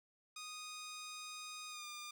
10% pulse tone with pitch glide, 1240 to 1204.7 Hz, D#6 to D6, -6 to +44 cents, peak -38 dBFS, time 0.36-2.11 s, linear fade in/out 5 ms, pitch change -50 cents, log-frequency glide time 1.69-1.86 s, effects none

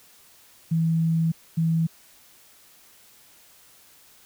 sine tone bursts at uneven times, 163.4 Hz, E3, 15 cents flat, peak -19 dBFS, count 2, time 0.71-1.32 / 1.57-1.87 s, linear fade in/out 10 ms, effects white hiss -54 dBFS RMS until 4.25 s

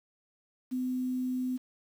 sine tone with quantisation, 254.1 Hz, B3, 49 cents sharp, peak -29 dBFS, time 0.71-1.58 s, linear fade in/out 20 ms, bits 9, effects none

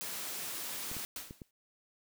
white high-pass noise, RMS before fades -40 dBFS, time 0.01-1.05 s, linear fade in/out 0 ms, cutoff 130 Hz, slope 12 dB/octave
clicks, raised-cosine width 3 ms, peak -32 dBFS, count 4, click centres 0.915 / 0.967 / 1.309 / 1.418 s
white noise with exponential decay, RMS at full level -39 dBFS, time 1.16-1.51 s, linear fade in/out 2 ms, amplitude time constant 74 ms
effects none

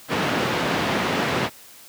pink band-pass noise, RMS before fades -23 dBFS, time 0.08-1.5 s, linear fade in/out 50 ms, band 150 to 3000 Hz, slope 12 dB/octave, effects white hiss -46 dBFS RMS until 1.88 s + high-pass 80 Hz 12 dB/octave

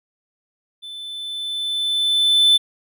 triangle tone with level ramp, 3520 Hz, A7, in tune, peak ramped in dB -31 to -8 dBFS, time 0.82-2.58 s, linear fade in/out 20 ms, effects none

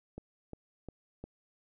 click train, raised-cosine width 2 ms, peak -29 dBFS, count 4, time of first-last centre 0.18-1.24 s, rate 2.83 Hz, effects none

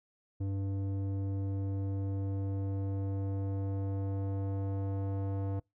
square tone with low-pass filter sweep, 97.9 Hz, G2, 2 cents flat, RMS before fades -34 dBFS, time 0.4-5.6 s, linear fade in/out 10 ms, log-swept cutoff 350 to 680 Hz, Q 0.99, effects noise-tail reverb RT60 0.2 s tail -25 dB re dry

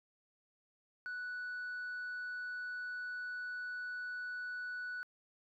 sine tone, 1480 Hz, F#6, in tune, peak -37 dBFS, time 1.06-5.03 s, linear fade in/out 0 ms, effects tanh soft clip ceiling -38 dBFS

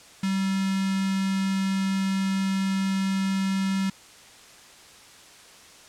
square tone with notch filter, 192.7 Hz, G3, 29 cents flat, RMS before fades -25 dBFS, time 0.23-3.9 s, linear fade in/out 5 ms, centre 610 Hz, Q 0.71, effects white hiss -49 dBFS RMS until 5.88 s + low-pass 8000 Hz 12 dB/octave

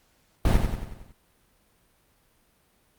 brown noise with echo, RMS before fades -20 dBFS, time 0.45-0.57 s, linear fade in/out 2 ms, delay 92 ms, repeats 6, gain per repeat -5 dB, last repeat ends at 1.122 s, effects pink hiss -65 dBFS RMS until 2.98 s + Opus 48 kbps

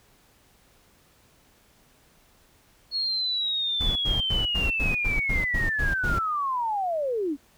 sine linear sweep, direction down, 4343 to 261.6 Hz, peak -24 dBFS, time 2.91-7.37 s, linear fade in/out 50 ms
brown noise bursts, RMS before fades -27 dBFS, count 10, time 3.8-6.192 s, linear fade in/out 10 ms, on 160 ms, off 88 ms
effects pink hiss -60 dBFS RMS until 7.57 s

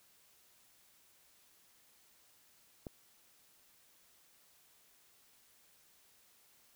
click, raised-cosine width 2 ms, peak -29 dBFS, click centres 2.868 s, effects white hiss -67 dBFS RMS until 6.75 s

